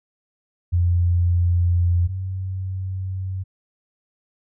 sine tone pair in turn, 87.4 / 94.18 Hz, F2 / F#2, +2 / +31 cents, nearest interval minor second, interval 129 cents, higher second, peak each -15 / -24 dBFS, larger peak first, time 0.72-2.08 / 2.08-3.44 s, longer neither, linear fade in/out 20 ms, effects none

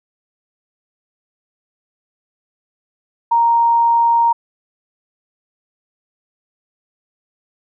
sine tone, 932.3 Hz, A#5, in tune, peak -10 dBFS, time 3.31-4.33 s, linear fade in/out 10 ms, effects none

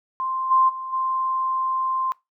sine tone with level steps, 1046.5 Hz, C6, in tune, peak -23 / -14 / -29 / -21 dBFS, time 0.2-2.12 s, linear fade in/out 0 ms, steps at 0.5 / 0.68 / 0.92 s, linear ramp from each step 20 ms, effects noise-tail reverb RT60 0.2 s tail -22 dB re dry

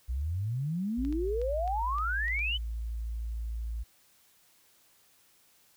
sine exponential sweep, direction up, 58.4 to 3096 Hz, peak -29 dBFS, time 0.08-2.58 s, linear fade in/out 20 ms
sine tone, 56.5 Hz, A1, 47 cents sharp, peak -32 dBFS, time 0.97-3.84 s, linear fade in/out 20 ms
clicks, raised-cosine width 0.2 ms, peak -32 dBFS, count 7, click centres 1.05 / 1.126 / 1.416 / 1.677 / 1.984 / 2.282 / 2.392 s
effects white hiss -64 dBFS RMS until 5.76 s

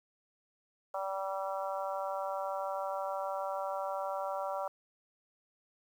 harmonic tone, 193.3 Hz, G3, 24 cents flat, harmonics 3 / 4 / 5 / 6 / 7, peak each -37 / -39 / -41 / -43 / -44 dBFS, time 0.94-4.68 s, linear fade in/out 5 ms, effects 10-bit

